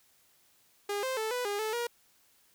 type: tone with pitch steps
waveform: sawtooth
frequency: 407.5 / 522 / 438.7 / 494.8 / 407.7 / 435.5 / 475.7 Hz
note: G#4 / C5 / A4 / B4 / G#4 / A4 / A#4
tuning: -33 / -4 / -5 / +3 / -32 / -18 / +35 cents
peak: -27 dBFS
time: 0.89-1.87 s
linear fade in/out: 5 ms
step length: 140 ms
effects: white hiss -66 dBFS RMS until 2.54 s